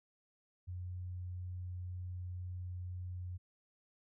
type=tone; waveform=sine; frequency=90.2 Hz; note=F#2; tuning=44 cents flat; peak=-40 dBFS; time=0.67-3.38 s; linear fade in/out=20 ms; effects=none